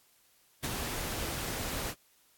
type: noise with ADSR envelope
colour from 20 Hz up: pink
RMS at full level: -33 dBFS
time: 0.63-1.95 s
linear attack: 13 ms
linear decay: 38 ms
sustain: -3 dB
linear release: 61 ms
effects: white hiss -66 dBFS RMS until 2.37 s + AAC 64 kbps